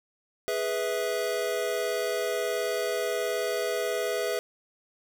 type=chord; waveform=square; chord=E major; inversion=first; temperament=equal with one note detuned; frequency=415.3 / 493.9 / 652.8 Hz; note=G#4 / B4 / E5; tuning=0 / 0 / -17 cents; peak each=-32 dBFS; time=0.48-4.39 s; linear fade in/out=0 ms; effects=none